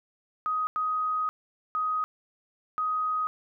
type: tone bursts at uneven times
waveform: sine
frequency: 1254 Hz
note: D#6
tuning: 13 cents sharp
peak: -25 dBFS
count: 4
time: 0.46-0.67 / 0.76-1.29 / 1.75-2.04 / 2.78-3.27 s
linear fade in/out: 0 ms
effects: none